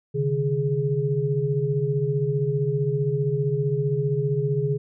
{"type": "tone cluster", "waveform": "sine", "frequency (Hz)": [135, 150.3, 416.5], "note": ["C#3", "D3", "G#4"], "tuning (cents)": [-45, 40, 5], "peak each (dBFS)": -25, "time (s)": [0.14, 4.78], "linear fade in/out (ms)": 20, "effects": []}